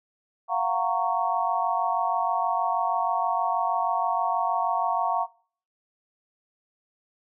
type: chord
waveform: sine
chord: Gb major seventh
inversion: third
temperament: just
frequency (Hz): 693.7 / 740 / 925 / 1110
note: F5 / Gb5 / Bb5 / Db6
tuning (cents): -12 / 0 / -14 / +2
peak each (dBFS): -28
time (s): 0.48-5.27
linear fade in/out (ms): 50
effects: noise-tail reverb RT60 0.5 s tail -23 dB re dry